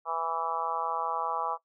harmonic tone, 164.81 Hz, E3, in tune, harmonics 3 / 4 / 5 / 6 / 7 / 8, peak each -40 / -38 / -34 / -35 / -32 / -40 dBFS, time 0.05-1.58 s, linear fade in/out 50 ms, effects noise-tail reverb RT60 0.1 s tail -19 dB re dry

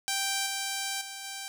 5% pulse tone with level steps, 784 Hz, G5, in tune, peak -16 / -19 / -27 / -25 dBFS, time 0.08-1.48 s, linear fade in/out 0 ms, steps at 0.46 / 1.01 / 1.24 s, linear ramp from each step 5 ms, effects none

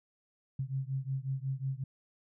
sine beating tone pair, 131.7 / 137.2 Hz, C3 / C#3, +12 / -17 cents, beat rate 5.5 Hz, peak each -35 / -36 dBFS, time 0.59-1.84 s, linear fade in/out 5 ms, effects none

